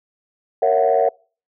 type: chord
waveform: sine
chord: F# dominant seventh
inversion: first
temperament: just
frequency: 462.5 / 555 / 666 / 740 Hz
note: A#4 / C#5 / E5 / F#5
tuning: -14 / +2 / +18 / 0 cents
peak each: -18 dBFS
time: 0.62-1.09 s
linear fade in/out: 5 ms
effects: noise-tail reverb RT60 0.4 s tail -26 dB re dry + tanh soft clip ceiling -6 dBFS